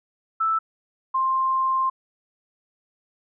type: tone pair in turn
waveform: sine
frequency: 1318.5 / 1053.2 Hz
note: E6 / C6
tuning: 0 / +11 cents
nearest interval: major third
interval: 389 cents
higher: first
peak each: -19 / -19 dBFS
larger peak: neither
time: 0.4-0.59 / 1.14-1.9 s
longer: second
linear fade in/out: 10 ms
effects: none